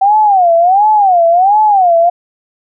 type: tone with vibrato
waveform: sine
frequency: 759 Hz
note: F#5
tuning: 44 cents sharp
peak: -5 dBFS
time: 0.01-2.1 s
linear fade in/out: 10 ms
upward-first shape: sine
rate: 1.4 Hz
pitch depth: 220 cents each way
effects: none